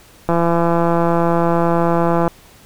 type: click train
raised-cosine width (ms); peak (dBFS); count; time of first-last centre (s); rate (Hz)
1; -3; 337; 0.29-2.278; 169
effects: pink hiss -46 dBFS RMS until 2.65 s